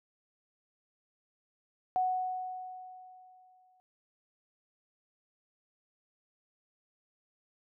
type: tone with exponential decay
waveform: sine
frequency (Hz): 740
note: F#5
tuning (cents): 0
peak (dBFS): -25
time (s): 1.96-3.8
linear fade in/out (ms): 0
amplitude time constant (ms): 400
effects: none